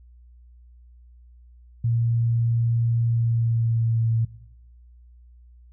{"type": "tone with pitch glide", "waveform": "sine", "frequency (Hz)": [116.54, 113.75], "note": ["A#2", "A#2"], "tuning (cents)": [0, -42], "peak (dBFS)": -19, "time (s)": [1.84, 4.25], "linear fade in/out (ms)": 5, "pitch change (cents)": -42, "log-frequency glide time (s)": [3.05, 4.12], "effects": ["noise-tail reverb RT60 0.9 s tail -19 dB re dry", "added 60 Hz sine -47 dBFS peak until 5.72 s"]}